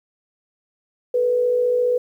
sine tone pair together, 437.9 / 492.6 Hz, A4 / B4, -8 / -5 cents, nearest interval major second, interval 203 cents, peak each -27 / -16 dBFS, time 1.14-1.98 s, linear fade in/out 5 ms, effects 9-bit

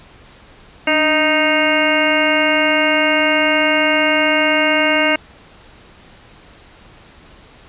harmonic tone with a mistuned harmonic, 310.4 Hz, D#4, 4 cents flat, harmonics 1 / 2 / 3 / 4 / 5 / 6 / 7 / 8 / 9, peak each -20 / -18 / -24 / -25 / -21 / -26 / -18 / -29 / -20 dBFS, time 0.87-5.16 s, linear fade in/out 5 ms, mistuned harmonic 1, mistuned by -74 cents, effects pink hiss -44 dBFS RMS until 7.68 s + resampled to 8000 Hz

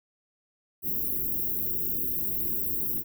white band-stop noise, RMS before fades -29 dBFS, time 0.82-3.04 s, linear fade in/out 50 ms, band 410 to 13000 Hz, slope 48 dB/octave, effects none

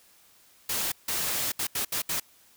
white noise bursts at uneven times, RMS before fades -29 dBFS, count 6, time 0.69-0.92 / 1.08-1.52 / 1.59-1.67 / 1.75-1.85 / 1.92-2.02 / 2.09-2.2 s, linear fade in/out 5 ms, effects white hiss -59 dBFS RMS until 2.56 s

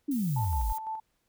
sine exponential sweep, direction down, 303.6 to 43.65 Hz, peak -26 dBFS, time 0.08-0.73 s, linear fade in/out 10 ms
violet noise, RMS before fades -43 dBFS, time 0.11-0.78 s, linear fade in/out 5 ms
sine tone with tremolo, 880 Hz, A5, in tune, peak -31 dBFS, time 0.36-1 s, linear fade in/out 5 ms, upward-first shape square, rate 5.9 Hz, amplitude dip 45%
effects pink hiss -75 dBFS RMS until 1.28 s

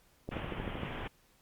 click train, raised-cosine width 2 ms, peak -24 dBFS, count 8, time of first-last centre 0.29-0.833 s, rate 12.9 Hz
pink low-pass noise, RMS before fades -40 dBFS, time 0.31-1.08 s, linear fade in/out 10 ms, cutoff 3300 Hz, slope 96 dB/octave
effects pink hiss -67 dBFS RMS until 1.41 s + Opus 48 kbps

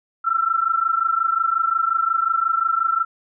sine tone pair together, 1329.4 / 1355 Hz, E6 / E6, +14 / +47 cents, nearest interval unison, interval 33 cents, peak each -20 dBFS, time 0.24-3.05 s, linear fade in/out 20 ms, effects none

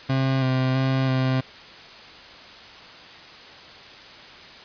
30% pulse tone with pitch steps, 133.2 / 130 / 132.5 / 130.5 Hz, C3 / C3 / C3 / C3, +31 / -11 / +22 / -4 cents, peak -17 dBFS, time 0.09-1.41 s, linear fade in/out 10 ms, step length 330 ms, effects white hiss -43 dBFS RMS until 4.64 s + resampled to 11025 Hz

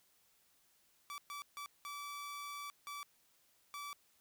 sawtooth tone bursts at uneven times, 1155 Hz, D6, 29 cents flat, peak -40 dBFS, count 6, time 1.1-1.18 / 1.3-1.42 / 1.57-1.66 / 1.85-2.7 / 2.87-3.03 / 3.74-3.93 s, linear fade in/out 0 ms, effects white hiss -72 dBFS RMS until 4.2 s

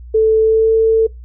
sine tone with pitch glide, 440 to 446.1 Hz, A4 to A4, 0 to +24 cents, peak -8 dBFS, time 0.14-1.07 s, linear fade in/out 10 ms, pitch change +24 cents, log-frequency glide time 0.4-0.73 s, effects noise-tail reverb RT60 0.2 s tail -23 dB re dry + added 60 Hz sine -31 dBFS peak until 1.24 s

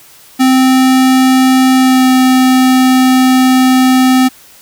square tone with pitch glide, 260 to 257.8 Hz, C4 to C4, -11 to -26 cents, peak -6 dBFS, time 0.39-4.29 s, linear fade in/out 20 ms, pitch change -15 cents, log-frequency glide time 1.74-2.07 s, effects white hiss -40 dBFS RMS until 4.61 s

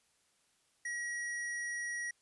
square tone, 1909 Hz, A#6, 41 cents sharp, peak -37 dBFS, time 0.85-2.11 s, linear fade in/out 5 ms, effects white hiss -73 dBFS RMS until 2.21 s + resampled to 24000 Hz

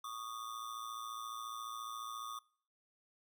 square ring-modulated tone, 1174.7 Hz, D6, in tune, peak -40 dBFS, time 0.04-2.39 s, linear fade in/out 5 ms, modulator 57.2 Hz, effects noise-tail reverb RT60 0.5 s tail -22 dB re dry

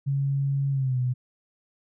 sine tone with pitch glide, 138.59 to 125.63 Hz, C#3 to B2, 0 to +30 cents, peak -22 dBFS, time 0.06-1.14 s, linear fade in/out 20 ms, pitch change -170 cents, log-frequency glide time 0.71-0.99 s, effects none

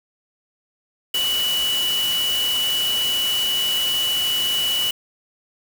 sine tone in noise, 2951 Hz, F#7, 5 cents flat, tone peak -19 dBFS, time 1.14-4.91 s, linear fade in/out 5 ms, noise white, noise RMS -28 dBFS, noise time 1.14-4.91 s, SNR +6 dB, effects none

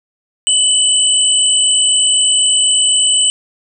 sine tone pair together, 2987 / 8072 Hz, F#7 / B8, +16 / +37 cents, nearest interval octave + perfect fourth, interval 1721 cents, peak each -12 dBFS, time 0.47-3.3 s, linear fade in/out 0 ms, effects none

